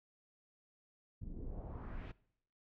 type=noise with low-pass filter sweep; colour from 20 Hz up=brown; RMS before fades=-45 dBFS; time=1.21-2.12 s; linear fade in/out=10 ms; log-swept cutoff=210 to 3000 Hz; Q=1.9; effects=noise-tail reverb RT60 0.7 s tail -21 dB re dry